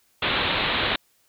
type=low-pass noise; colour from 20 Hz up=white; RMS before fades=-24 dBFS; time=0.22-0.96 s; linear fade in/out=5 ms; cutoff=4000 Hz; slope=96 dB/octave; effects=white hiss -64 dBFS RMS until 1.28 s